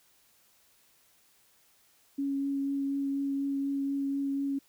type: tone with vibrato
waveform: sine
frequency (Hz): 277.2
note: C#4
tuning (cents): 0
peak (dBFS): -28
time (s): 2.18-4.59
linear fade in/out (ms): 10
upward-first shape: triangle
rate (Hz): 4.1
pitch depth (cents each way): 12
effects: white hiss -65 dBFS RMS until 4.68 s